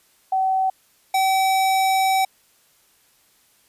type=tone pair in turn; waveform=sine / square; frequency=761 / 765.9 Hz; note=F#5 / G5; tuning=+48 / -40 cents; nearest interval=unison; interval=12 cents; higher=second; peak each=-17 dBFS; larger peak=neither; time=0.32-0.7 / 1.14-2.25 s; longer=second; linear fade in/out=5 ms; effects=white hiss -59 dBFS RMS until 3.68 s + resampled to 32000 Hz